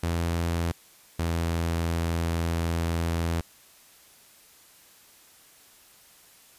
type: tone pair in turn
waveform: sawtooth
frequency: 84.5 / 83.63 Hz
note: E2 / E2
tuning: +43 / +26 cents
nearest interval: unison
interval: 17 cents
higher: first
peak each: -21 dBFS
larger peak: neither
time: 0.03-0.72 / 1.19-3.41 s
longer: second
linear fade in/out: 5 ms
effects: white hiss -55 dBFS RMS until 6.58 s + resampled to 32000 Hz